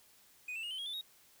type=tone with pitch steps; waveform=triangle; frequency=2489 / 2668 / 2859 / 3064 / 3284 / 3520 / 3773 Hz; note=D#7 / E7 / F7 / G7 / G#7 / A7 / A#7; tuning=0 / +20 / +40 / -40 / -20 / 0 / +20 cents; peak=-37 dBFS; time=0.48-1.012 s; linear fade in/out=5 ms; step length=76 ms; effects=white hiss -64 dBFS RMS until 1.4 s